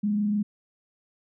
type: tone with frequency modulation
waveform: sine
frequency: 207.7 Hz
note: G#3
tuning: in tune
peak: -22 dBFS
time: 0.03-0.43 s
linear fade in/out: 10 ms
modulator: 27 Hz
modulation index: 0.27
effects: none